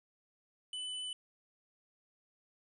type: tone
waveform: square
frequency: 2998 Hz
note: F#7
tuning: 22 cents sharp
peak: -39 dBFS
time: 0.73-1.13 s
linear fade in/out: 2 ms
effects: resampled to 24000 Hz + 11-bit